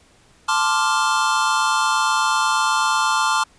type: chord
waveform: square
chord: D minor seventh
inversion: second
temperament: equal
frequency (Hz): 880 / 1046.5 / 1174.7 / 1396.9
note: A5 / C6 / D6 / F6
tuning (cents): 0 / 0 / 0 / 0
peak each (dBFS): -23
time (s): 0.48-3.44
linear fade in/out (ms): 10
effects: pink hiss -54 dBFS RMS until 3.58 s + resampled to 22050 Hz